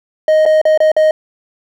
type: tone with dropouts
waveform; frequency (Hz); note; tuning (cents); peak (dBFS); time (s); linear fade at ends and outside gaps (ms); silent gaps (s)
triangle; 623; D#5; +2; -5; 0.28-1.11; 2; 0.454-0.461 / 0.615-0.653 / 0.776-0.803 / 0.917-0.965
effects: none